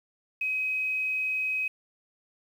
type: tone with quantisation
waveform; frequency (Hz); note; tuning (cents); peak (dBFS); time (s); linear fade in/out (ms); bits
sine; 2531; D#7; +29; -26; 0.41-1.68; 5; 9
effects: none